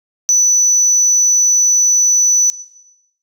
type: tone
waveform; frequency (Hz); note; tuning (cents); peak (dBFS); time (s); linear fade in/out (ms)
sine; 5970; F#8; +15; -6; 0.29-2.5; 0
effects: noise-tail reverb RT60 0.9 s tail -18 dB re dry + tanh soft clip ceiling -7 dBFS